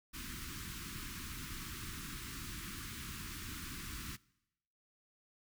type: band-stop noise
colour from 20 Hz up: pink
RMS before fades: -45 dBFS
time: 0.13-4.17 s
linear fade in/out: 20 ms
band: 350 to 1100 Hz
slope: 48 dB/octave
effects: noise-tail reverb RT60 0.9 s tail -23 dB re dry